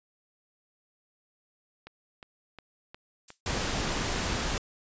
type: click train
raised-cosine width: 0.3 ms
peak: -28 dBFS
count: 8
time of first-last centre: 1.87-4.379 s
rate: 2.79 Hz
type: noise with exponential decay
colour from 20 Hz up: violet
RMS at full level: -38 dBFS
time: 3.28-3.41 s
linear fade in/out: 5 ms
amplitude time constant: 28 ms
type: noise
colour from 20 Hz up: pink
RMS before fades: -30 dBFS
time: 3.46-4.58 s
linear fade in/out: 2 ms
effects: resampled to 16000 Hz